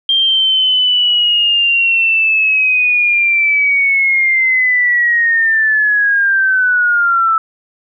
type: linear sweep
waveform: sine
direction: down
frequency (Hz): 3192 to 1312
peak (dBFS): -9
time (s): 0.09-7.38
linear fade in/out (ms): 2
effects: none